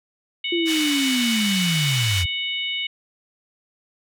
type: harmonic tone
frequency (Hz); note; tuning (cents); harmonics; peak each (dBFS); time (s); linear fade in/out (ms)
740; F#5; 0; 3 / 4 / 5; -28 / -26 / -31; 0.44-2.87; 5
type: linear sweep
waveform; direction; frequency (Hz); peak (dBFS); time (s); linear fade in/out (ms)
sine; down; 349.2 to 82.8; -20; 0.52-2.26; 5
type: band-pass noise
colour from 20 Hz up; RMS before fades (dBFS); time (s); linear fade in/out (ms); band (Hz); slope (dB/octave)
pink; -28; 0.65-2.25; 50; 2000 to 8600; 12
effects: none